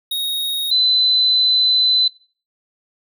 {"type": "tone pair in turn", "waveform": ["square", "sine"], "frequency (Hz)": [3754, 4023], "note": ["A#7", "B7"], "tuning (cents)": [11, 31], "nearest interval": "minor second", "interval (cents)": 120, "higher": "second", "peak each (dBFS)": [-20, -12], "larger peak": "second", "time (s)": [[0.11, 0.71], [0.71, 2.08]], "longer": "second", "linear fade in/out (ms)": 5, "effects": ["noise-tail reverb RT60 0.4 s tail -21 dB re dry"]}